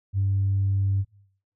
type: tone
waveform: sine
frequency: 98 Hz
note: G2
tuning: in tune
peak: -19 dBFS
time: 0.13-1.05 s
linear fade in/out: 50 ms
effects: noise-tail reverb RT60 0.6 s tail -22 dB re dry + tanh soft clip ceiling -16 dBFS